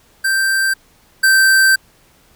square tone pair in turn, 1568 / 1558.1 Hz, G6 / G6, 0 / -11 cents, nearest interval unison, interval 11 cents, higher first, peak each -14 / -9 dBFS, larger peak second, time 0.24-0.74 / 1.23-1.76 s, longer second, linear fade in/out 10 ms, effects pink hiss -52 dBFS RMS until 2.35 s

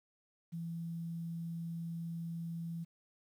sine tone with quantisation, 167.2 Hz, E3, 25 cents sharp, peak -38 dBFS, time 0.52-2.85 s, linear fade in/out 20 ms, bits 11, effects none

